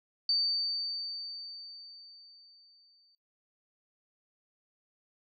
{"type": "tone with exponential decay", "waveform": "sine", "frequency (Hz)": 4589, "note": "D8", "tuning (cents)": -41, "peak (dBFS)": -24, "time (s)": [0.29, 3.15], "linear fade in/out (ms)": 2, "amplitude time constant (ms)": 620, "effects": ["noise-tail reverb RT60 0.2 s tail -22 dB re dry"]}